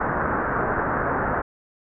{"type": "low-pass noise", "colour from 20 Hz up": "white", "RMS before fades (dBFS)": -24, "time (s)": [0, 1.42], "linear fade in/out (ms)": 10, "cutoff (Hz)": 1600, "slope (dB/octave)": 48, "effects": []}